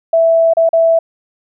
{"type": "tone with dropouts", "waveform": "sine", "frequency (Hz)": 659.3, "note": "E5", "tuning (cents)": 0, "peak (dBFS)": -7, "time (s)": [0.13, 0.99], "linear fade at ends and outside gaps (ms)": 5, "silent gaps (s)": [[0.536, 0.569], [0.691, 0.731]], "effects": []}